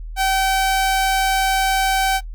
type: tone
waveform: sawtooth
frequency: 769 Hz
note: G5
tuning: 33 cents flat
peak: -12 dBFS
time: 0.16-2.21 s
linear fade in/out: 50 ms
effects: noise-tail reverb RT60 0.1 s tail -19 dB re dry + added 40 Hz sine -28 dBFS peak until 2.34 s